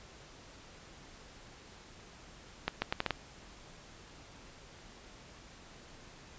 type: accelerating click train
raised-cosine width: 0.3 ms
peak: -14 dBFS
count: 6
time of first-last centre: 2.68-3.107 s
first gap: 140 ms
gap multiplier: 0.75
effects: pink hiss -54 dBFS RMS until 6.38 s + resampled to 16000 Hz